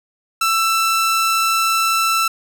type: tone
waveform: sawtooth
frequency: 1331 Hz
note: E6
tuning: 16 cents sharp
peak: -11 dBFS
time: 0.41-2.28 s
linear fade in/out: 5 ms
effects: none